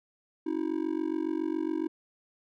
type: tone with amplitude modulation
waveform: triangle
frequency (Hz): 320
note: D#4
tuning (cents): +49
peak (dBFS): -22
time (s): 0.46-1.88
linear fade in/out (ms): 10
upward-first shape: sine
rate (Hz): 47.2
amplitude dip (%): 100
effects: none